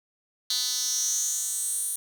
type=tone with high-pass filter sweep; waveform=10% pulse; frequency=250 Hz; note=B3; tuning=21 cents sharp; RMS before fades=-28 dBFS; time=0.5-1.96 s; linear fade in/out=2 ms; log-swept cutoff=4400 to 9700 Hz; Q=5.4; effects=none